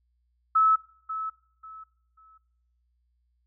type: tone with echo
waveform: sine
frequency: 1300 Hz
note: E6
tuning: 24 cents flat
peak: -17 dBFS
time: 0.55-0.76 s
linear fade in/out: 10 ms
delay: 540 ms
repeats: 3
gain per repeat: -12 dB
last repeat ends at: 2.38 s
effects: noise-tail reverb RT60 0.8 s tail -22 dB re dry + added 60 Hz sine -68 dBFS peak until 3.46 s